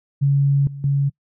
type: tone with level steps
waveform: sine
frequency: 140 Hz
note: C#3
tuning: 18 cents sharp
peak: -13 / -29 / -15 dBFS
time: 0.21-1.1 s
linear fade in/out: 20 ms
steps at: 0.67 / 0.84 s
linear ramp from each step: 2 ms
effects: noise-tail reverb RT60 0.1 s tail -25 dB re dry